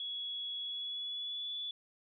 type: tone with pitch glide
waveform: sine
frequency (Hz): 3361 to 3446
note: G#7 to A7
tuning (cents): +20 to -37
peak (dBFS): -37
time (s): 0-1.71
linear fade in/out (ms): 2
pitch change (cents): +43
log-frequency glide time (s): 0.61-1.54
effects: none